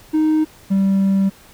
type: tone pair in turn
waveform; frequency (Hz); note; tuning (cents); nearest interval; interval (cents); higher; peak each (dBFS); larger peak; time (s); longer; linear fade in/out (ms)
triangle; 311.1 / 194.57; D#4 / G3; 0 / -13; minor sixth; 813; first; -10; neither; 0.13-0.45 / 0.7-1.3; second; 20
effects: tanh soft clip ceiling -7 dBFS + pink hiss -46 dBFS RMS until 1.53 s

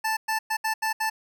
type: tone bursts at uneven times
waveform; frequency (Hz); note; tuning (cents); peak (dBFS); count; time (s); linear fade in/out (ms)
25% pulse; 880; A5; 0; -20; 6; 0.04-0.17 / 0.28-0.39 / 0.5-0.57 / 0.64-0.74 / 0.82-0.93 / 1-1.1; 10
effects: none

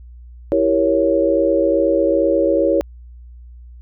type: chord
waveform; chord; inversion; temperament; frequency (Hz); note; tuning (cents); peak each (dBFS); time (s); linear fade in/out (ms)
sine; E diminished seventh; none; equal; 329.6 / 392 / 466.2 / 554.4; E4 / G4 / Bb4 / Db5; 0 / 0 / 0 / 0; -18 / -21 / -20 / -16; 0.52-2.81; 0
effects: added 60 Hz sine -36 dBFS peak until 3.81 s

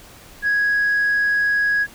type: tone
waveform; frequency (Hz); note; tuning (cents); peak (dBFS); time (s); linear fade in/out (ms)
sine; 1661.2; G#6; 0; -14; 0.42-1.87; 50
effects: tanh soft clip ceiling -13 dBFS + pink hiss -44 dBFS RMS until 1.94 s

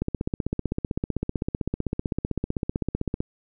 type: click train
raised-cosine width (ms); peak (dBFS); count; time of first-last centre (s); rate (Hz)
3; -12; 51; 0.02-3.205; 15.7
effects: none

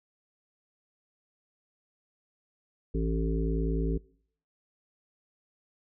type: harmonic tone with a mistuned harmonic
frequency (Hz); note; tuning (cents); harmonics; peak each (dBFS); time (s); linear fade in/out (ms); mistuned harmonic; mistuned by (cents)
54.7; A1; -9; 1 / 3 / 5 / 7 / 8; -28 / -33 / -35 / -36 / -37; 2.94-3.98; 10; 8; +17
effects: noise-tail reverb RT60 0.6 s tail -23 dB re dry

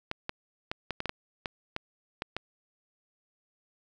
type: clicks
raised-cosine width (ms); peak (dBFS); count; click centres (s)
0.3; -16; 11; 0.114 / 0.294 / 0.715 / 0.907 / 1.004 / 1.057 / 1.094 / 1.458 / 1.764 / 2.221 / 2.366
effects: none

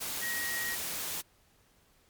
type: tone in noise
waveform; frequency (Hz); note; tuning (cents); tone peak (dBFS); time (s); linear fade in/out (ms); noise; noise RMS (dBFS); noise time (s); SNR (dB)
sine; 1893; A#6; +26; -34; 0.21-0.76; 20; white; -36; 0-1.22; -1
effects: pink hiss -66 dBFS RMS until 2.09 s + MP3 96 kbps

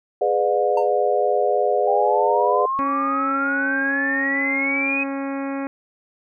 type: chord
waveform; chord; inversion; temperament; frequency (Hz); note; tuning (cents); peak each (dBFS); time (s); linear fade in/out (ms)
sine; G# diminished seventh; none; just; 415.3 / 498.4 / 598 / 717.6; G#4 / B4 / D5 / F5; 0 / +16 / +31 / +47; -22; 0.21-2.66; 5
type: tone with exponential decay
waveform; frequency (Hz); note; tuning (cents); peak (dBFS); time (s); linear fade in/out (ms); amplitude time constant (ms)
triangle; 910; A#5; -42; -17; 0.77-0.91; 5; 30
type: exponential sweep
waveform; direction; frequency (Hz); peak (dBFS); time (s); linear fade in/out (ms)
sine; up; 780 to 2537; -20; 1.87-5.04; 10
type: harmonic tone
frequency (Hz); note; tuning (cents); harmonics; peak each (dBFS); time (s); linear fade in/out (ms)
274.5; C#4; -17; 1 / 2 / 3 / 4 / 5 / 6 / 7 / 8 / 9; -25 / -31 / -35 / -37 / -39 / -41 / -42 / -43 / -44; 2.79-5.67; 0
effects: none

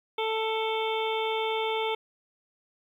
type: harmonic tone with a mistuned harmonic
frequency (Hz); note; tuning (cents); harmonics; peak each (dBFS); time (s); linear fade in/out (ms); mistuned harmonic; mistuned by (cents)
442.1; A4; +8; 1 / 2 / 3 / 5 / 6 / 7 / 8; -29 / -31 / -39 / -36 / -42 / -39 / -38; 0.18-1.95; 5; 7; +24
effects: 10-bit

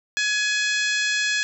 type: harmonic tone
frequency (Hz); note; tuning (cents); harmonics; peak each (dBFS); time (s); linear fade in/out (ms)
842; G#5; +24; 2 / 3 / 4 / 5 / 6 / 7 / 8 / 9; -23 / -27 / -29 / -31 / -33 / -34 / -35 / -36; 0.17-1.43; 0
effects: none

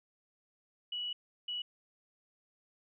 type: tone bursts at uneven times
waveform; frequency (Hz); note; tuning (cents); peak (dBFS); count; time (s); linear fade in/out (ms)
sine; 2937; F#7; -13; -35; 2; 0.92-1.13 / 1.48-1.62; 5
effects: none

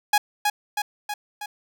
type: tone with echo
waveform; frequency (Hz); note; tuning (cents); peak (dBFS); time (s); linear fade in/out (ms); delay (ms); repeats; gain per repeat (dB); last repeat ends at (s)
sawtooth; 830.6; G#5; 0; -11; 0.13-0.18; 5; 320; 4; -4; 1.46
effects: none

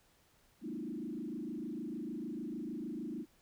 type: tone with frequency modulation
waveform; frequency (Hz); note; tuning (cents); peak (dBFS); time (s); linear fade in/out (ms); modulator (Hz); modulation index
sine; 269.1; C4; +49; -38; 0.61-3.26; 50; 26.6; 2.6
effects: pink hiss -69 dBFS RMS until 3.41 s

